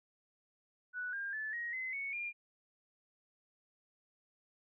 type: tone with pitch steps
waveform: sine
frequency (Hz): 1480 / 1604.7 / 1739.8 / 1886.3 / 2045 / 2217 / 2404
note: F#6 / G6 / A6 / A#6 / C7 / C#7 / D7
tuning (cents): 0 / +40 / -20 / +20 / -40 / 0 / +40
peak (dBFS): -37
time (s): 0.93-2.33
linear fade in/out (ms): 50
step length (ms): 200
effects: none